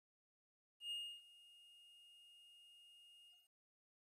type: tone with ADSR envelope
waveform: triangle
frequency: 2844 Hz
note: F7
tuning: 31 cents sharp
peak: -40 dBFS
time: 0.8-3.5 s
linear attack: 110 ms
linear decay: 300 ms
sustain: -21 dB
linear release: 220 ms
effects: resampled to 32000 Hz + 13-bit